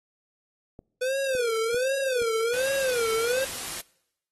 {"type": "clicks", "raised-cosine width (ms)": 2, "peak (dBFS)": -29, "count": 4, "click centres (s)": [0.791, 1.351, 1.745, 2.219]}
{"type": "tone with vibrato", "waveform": "square", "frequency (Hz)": 493.9, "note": "B4", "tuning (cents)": 0, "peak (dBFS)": -25, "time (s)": [1.01, 3.45], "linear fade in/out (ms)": 10, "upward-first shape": "sine", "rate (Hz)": 1.3, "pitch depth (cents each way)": 180}
{"type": "noise", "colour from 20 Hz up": "white", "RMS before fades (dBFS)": -34, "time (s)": [2.53, 3.81], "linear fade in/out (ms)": 5}
{"effects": ["noise-tail reverb RT60 0.8 s tail -23 dB re dry", "AAC 32 kbps"]}